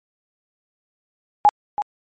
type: tone with echo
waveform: sine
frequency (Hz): 830.6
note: G#5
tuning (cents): 0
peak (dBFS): -8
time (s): 1.45-1.49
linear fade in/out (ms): 0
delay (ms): 330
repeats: 1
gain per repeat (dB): -11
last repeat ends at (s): 1.82
effects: MP3 32 kbps